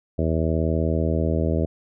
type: harmonic tone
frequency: 80.4 Hz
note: E2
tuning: 43 cents flat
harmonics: 1 / 2 / 3 / 4 / 5 / 6 / 7 / 8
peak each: -23 / -26 / -28 / -29 / -30 / -31 / -31 / -32 dBFS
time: 0.18-1.66 s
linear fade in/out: 10 ms
effects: none